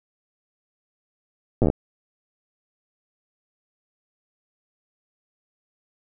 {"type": "slowing click train", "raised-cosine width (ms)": 2, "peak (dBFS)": -6, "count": 8, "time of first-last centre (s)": [1.62, 1.701], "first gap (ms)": 8, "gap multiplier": 1.12, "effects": []}